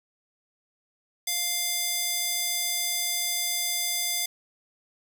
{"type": "tone with high-pass filter", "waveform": "square", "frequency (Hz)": 698.5, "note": "F5", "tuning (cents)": 0, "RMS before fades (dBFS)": -28, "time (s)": [1.27, 4.26], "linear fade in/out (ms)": 5, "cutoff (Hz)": 3900, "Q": 0.6, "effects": []}